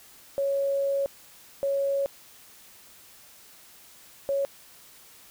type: tone bursts at uneven times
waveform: sine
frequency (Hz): 554.4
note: C#5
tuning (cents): 0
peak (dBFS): -23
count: 3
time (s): 0.38-1.06 / 1.63-2.06 / 4.29-4.45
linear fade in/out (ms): 0
effects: white hiss -52 dBFS RMS until 5.3 s